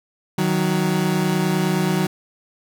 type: tone pair together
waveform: 30% pulse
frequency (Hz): 156.04 / 185.5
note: D#3 / F#3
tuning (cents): +5 / +5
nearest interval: minor third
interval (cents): 300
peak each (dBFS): -19 / -17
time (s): 0.38-2.07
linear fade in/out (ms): 5
effects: none